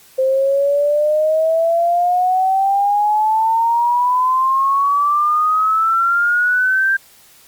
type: exponential sweep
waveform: sine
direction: up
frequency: 521 to 1590 Hz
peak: -12 dBFS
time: 0.18-6.97 s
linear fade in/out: 10 ms
effects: white hiss -47 dBFS RMS until 7.47 s + Opus 48 kbps